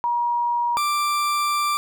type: tone pair in turn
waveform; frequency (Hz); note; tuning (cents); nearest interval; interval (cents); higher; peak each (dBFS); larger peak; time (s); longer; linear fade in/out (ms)
sine / 40% pulse; 954 / 1177.5; A#5 / D6; +40 / +4; major third; 364; second; -19; neither; 0.04-0.77 / 0.77-1.77; second; 0
effects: none